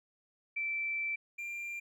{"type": "tone pair in turn", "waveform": ["sine", "triangle"], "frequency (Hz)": [2332, 2381], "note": ["D7", "D7"], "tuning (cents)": [-13, 23], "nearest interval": "unison", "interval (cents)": 36, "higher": "second", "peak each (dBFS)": [-32, -36], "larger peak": "first", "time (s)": [[0.56, 1.16], [1.38, 1.8]], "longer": "first", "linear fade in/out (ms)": 10, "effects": []}